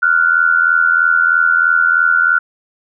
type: tone pair together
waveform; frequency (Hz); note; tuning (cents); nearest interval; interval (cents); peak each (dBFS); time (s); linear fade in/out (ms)
sine; 1396.9 / 1480; F6 / F#6; 0 / 0; minor second; 100; -12; 0.02-2.39; 10
effects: none